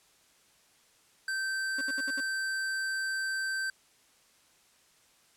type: tone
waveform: square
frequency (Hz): 1555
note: G6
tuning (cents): -14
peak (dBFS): -31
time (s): 1.28-3.7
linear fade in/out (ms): 2
type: tone bursts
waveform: 35% pulse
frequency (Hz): 274.6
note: C#4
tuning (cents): -16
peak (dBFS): -37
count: 5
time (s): 1.78-2.205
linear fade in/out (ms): 5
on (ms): 33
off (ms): 65
effects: white hiss -64 dBFS RMS until 5.36 s + low-pass 10000 Hz 12 dB/octave